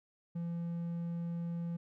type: tone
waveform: triangle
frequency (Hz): 170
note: F3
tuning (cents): -46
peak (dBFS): -33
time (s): 0.35-1.77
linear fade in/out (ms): 10
effects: none